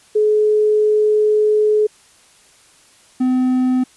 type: tone pair in turn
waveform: sine / triangle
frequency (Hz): 425.4 / 254.9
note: G#4 / C4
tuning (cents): +42 / -45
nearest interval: major sixth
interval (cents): 887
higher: first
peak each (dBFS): -11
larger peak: neither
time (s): 0.15-1.87 / 3.2-3.84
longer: first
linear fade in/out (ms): 10
effects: white hiss -50 dBFS RMS until 3.96 s + resampled to 24000 Hz